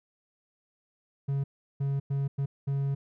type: tone bursts at uneven times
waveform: triangle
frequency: 138.59 Hz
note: C#3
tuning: in tune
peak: -24 dBFS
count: 5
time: 1.28-1.44 / 1.8-2 / 2.1-2.28 / 2.38-2.46 / 2.67-2.95 s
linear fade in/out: 10 ms
effects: none